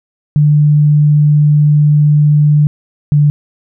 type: tone pair in turn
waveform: sine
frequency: 148.7 / 147.08 Hz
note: D3 / D3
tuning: +22 / +3 cents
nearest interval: unison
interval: 19 cents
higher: first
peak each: -5 dBFS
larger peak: neither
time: 0.36-2.67 / 3.12-3.3 s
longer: first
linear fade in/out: 0 ms
effects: none